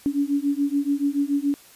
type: beating tone pair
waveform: sine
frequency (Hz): 280.5 / 287.5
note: C#4 / D4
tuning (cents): +21 / -37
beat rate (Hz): 7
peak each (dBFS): -23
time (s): 0.06-1.54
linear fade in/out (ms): 0
effects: white hiss -50 dBFS RMS until 1.75 s + resampled to 32000 Hz